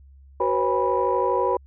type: tone cluster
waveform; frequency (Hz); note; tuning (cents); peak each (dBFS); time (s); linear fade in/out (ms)
sine; 374.5 / 487.8 / 540 / 814 / 981; F#4 / B4 / C#5 / G#5 / B5; +21 / -21 / -45 / -35 / -12; -25 / -24 / -26 / -31 / -23; 0.4-1.57; 5
effects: tanh soft clip ceiling -9 dBFS + added 68 Hz sine -46 dBFS peak until 1.66 s